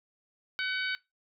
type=harmonic tone; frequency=754 Hz; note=F#5; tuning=32 cents sharp; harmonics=2 / 3 / 4 / 5 / 6; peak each=-32 / -36 / -38 / -40 / -42 dBFS; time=0.59-0.95 s; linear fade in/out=0 ms; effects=noise-tail reverb RT60 0.2 s tail -20 dB re dry